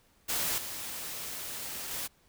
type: noise with level steps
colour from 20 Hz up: white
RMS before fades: -31 / -39 / -36 dBFS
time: 0.28-2.08 s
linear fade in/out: 20 ms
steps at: 0.58 / 1.91 s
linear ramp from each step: 2 ms
effects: pink hiss -66 dBFS RMS until 2.28 s